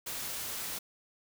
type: noise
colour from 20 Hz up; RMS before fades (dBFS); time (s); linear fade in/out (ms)
white; -38; 0.06-0.79; 10
effects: none